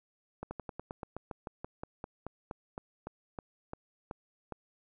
slowing click train, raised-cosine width 1 ms, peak -25 dBFS, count 21, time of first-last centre 0.43-4.523 s, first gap 80 ms, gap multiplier 1.09, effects none

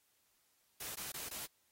white noise bursts, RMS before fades -44 dBFS, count 4, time 0.8-1.46 s, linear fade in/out 5 ms, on 150 ms, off 20 ms, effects white hiss -75 dBFS RMS until 1.71 s + AAC 48 kbps

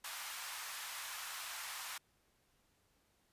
pink high-pass noise, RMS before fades -45 dBFS, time 0.04-1.98 s, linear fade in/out 5 ms, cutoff 930 Hz, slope 24 dB/octave, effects pink hiss -75 dBFS RMS until 3.32 s + resampled to 32000 Hz

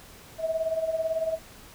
sine tone with tremolo, 646 Hz, E5, 35 cents flat, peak -22 dBFS, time 0.38-1.39 s, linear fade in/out 50 ms, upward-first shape sine, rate 18 Hz, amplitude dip 70%, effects pink hiss -49 dBFS RMS until 1.74 s

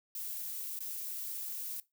violet noise with dropouts, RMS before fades -40 dBFS, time 0.15-1.8 s, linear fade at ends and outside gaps 1 ms, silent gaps 0.79-0.805 s, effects noise-tail reverb RT60 0.2 s tail -19 dB re dry

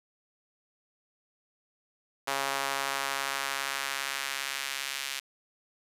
sawtooth tone with high-pass filter sweep, 137.5 Hz, C#3, 14 cents flat, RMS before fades -33 dBFS, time 2.27-5.2 s, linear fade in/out 10 ms, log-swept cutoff 810 to 2500 Hz, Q 1, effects resampled to 32000 Hz + 9-bit

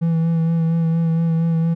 triangle tone with vibrato, 164.81 Hz, E3, in tune, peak -13 dBFS, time 0.01-1.75 s, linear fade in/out 20 ms, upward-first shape sine, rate 4.3 Hz, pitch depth 22 cents each way, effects none

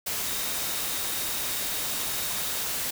sine tone in noise, 3729 Hz, A#7, in tune, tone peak -41 dBFS, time 0.26-2.65 s, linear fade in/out 10 ms, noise white, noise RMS -30 dBFS, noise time 0.06-2.91 s, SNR -14 dB, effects none

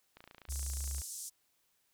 click train, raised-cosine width 0.3 ms, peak -36 dBFS, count 25, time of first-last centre 0.17-1.018 s, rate 28.3 Hz
sine tone, 68.8 Hz, C#2, 12 cents flat, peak -36 dBFS, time 0.48-1.02 s, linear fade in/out 20 ms
white band-pass noise, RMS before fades -44 dBFS, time 0.49-1.3 s, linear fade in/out 20 ms, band 5900 to 10000 Hz, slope 24 dB/octave
effects white hiss -75 dBFS RMS until 1.93 s

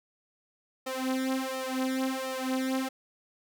sawtooth tone with flanger, 261.6 Hz, C4, in tune, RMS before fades -31 dBFS, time 0.86-2.89 s, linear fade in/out 10 ms, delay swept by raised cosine 1.6 to 4.4 ms, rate 1.4 Hz, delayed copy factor +1, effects none

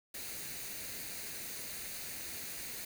white noise with comb filter, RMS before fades -43 dBFS, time 0.14-2.85 s, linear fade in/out 5 ms, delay 0.46 ms, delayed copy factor +0.5, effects none

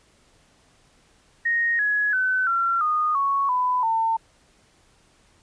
sine tone with pitch steps, 1864.7 / 1680.6 / 1514.6 / 1365 / 1230.2 / 1108.8 / 999.3 / 900.6 Hz, A#6 / G#6 / F#6 / F6 / D#6 / C#6 / B5 / A5, 0 / +20 / +40 / -40 / -20 / 0 / +20 / +40 cents, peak -19 dBFS, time 1.45-4.17 s, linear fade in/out 10 ms, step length 340 ms, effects pink hiss -59 dBFS RMS until 5.42 s + resampled to 22050 Hz

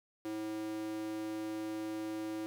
square tone with high-pass filter, 108 Hz, A2, 32 cents flat, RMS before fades -39 dBFS, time 0.25-2.46 s, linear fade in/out 0 ms, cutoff 350 Hz, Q 4.4, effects none

